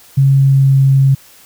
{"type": "tone with pitch glide", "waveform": "sine", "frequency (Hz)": [136.6, 135.58], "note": ["C#3", "C#3"], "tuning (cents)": [-25, -38], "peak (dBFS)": -6, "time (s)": [0.17, 1.15], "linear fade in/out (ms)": 10, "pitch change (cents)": -13, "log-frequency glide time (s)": [0.36, 0.77], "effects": ["white hiss -43 dBFS RMS until 1.45 s"]}